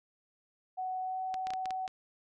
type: tone with pitch glide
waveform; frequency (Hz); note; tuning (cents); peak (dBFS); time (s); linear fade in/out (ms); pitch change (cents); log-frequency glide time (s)
sine; 745 to 751.9; F#5 to F#5; +12 to +28; -33; 0.77-1.88; 20; +16; 1-1.2
type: clicks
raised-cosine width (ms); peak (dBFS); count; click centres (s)
0.2; -24; 7; 1.342 / 1.47 / 1.505 / 1.536 / 1.657 / 1.707 / 1.878
effects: none